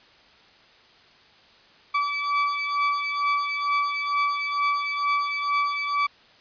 30% pulse beating tone pair, 1151 / 1153.2 Hz, D6 / D6, -35 / -32 cents, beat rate 2.2 Hz, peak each -22 / -24 dBFS, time 1.94-6.07 s, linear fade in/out 10 ms, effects white hiss -54 dBFS RMS until 6.4 s + resampled to 11025 Hz

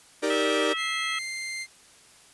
45% pulse chord, Eb major seventh, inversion none, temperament equal, 311.1 / 392 / 466.2 / 587.3 Hz, Eb4 / G4 / Bb4 / D5, 0 / 0 / 0 / 0 cents, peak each -29 dBFS, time 0.22-0.74 s, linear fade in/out 20 ms
harmonic tone, 651 Hz, E5, 22 cents flat, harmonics 2 / 3 / 4 / 5, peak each -33 / -33 / -36 / -32 dBFS, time 0.3-1.19 s, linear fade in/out 5 ms
sawtooth tone, 2093 Hz, C7, in tune, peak -28 dBFS, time 0.76-1.67 s, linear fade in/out 50 ms
effects white hiss -54 dBFS RMS until 2.33 s + resampled to 24000 Hz

